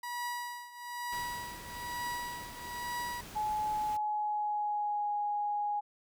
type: tone with tremolo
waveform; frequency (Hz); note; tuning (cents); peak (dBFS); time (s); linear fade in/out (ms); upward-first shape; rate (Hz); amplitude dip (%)
30% pulse; 968; B5; -35; -31; 0.03-3.21; 5; triangle; 1.1; 85
type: noise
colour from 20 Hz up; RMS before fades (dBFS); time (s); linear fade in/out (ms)
pink; -48; 1.12-3.97; 5
type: tone with pitch glide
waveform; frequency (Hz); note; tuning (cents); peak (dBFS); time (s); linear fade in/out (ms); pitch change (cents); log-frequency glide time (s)
sine; 850 to 828.2; G#5 to G#5; +40 to -5; -30; 3.35-5.81; 20; -45; 3.7-5.12
effects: none